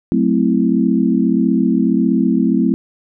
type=chord; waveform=sine; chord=F# half-diminished seventh; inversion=none; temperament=equal; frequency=185 / 220 / 261.6 / 329.6 Hz; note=F#3 / A3 / C4 / E4; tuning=0 / 0 / 0 / 0 cents; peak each=-18 / -16 / -16 / -19 dBFS; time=0.12-2.74 s; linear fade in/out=0 ms; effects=none